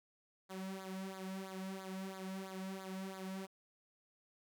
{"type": "tone with flanger", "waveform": "sawtooth", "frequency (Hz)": 190.3, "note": "F#3", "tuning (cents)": 49, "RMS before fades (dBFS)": -45, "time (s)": [0.49, 3.47], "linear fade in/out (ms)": 20, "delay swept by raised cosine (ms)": [0.35, 2.55], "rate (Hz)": 3, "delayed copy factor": -0.8, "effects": []}